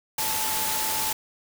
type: tone in noise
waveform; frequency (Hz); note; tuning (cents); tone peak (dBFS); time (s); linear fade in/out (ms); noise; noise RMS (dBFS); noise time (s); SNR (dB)
sine; 873; A5; -14; -32; 0.18-1.13; 5; white; -27; 0.18-1.13; -8
effects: none